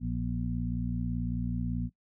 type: harmonic tone with a mistuned harmonic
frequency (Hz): 58.27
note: A#1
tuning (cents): 0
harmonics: 1 / 2 / 3 / 4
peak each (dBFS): -35 / -35 / -35 / -35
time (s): 0-1.9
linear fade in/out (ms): 50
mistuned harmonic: 4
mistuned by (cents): +50
effects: noise-tail reverb RT60 0.1 s tail -19 dB re dry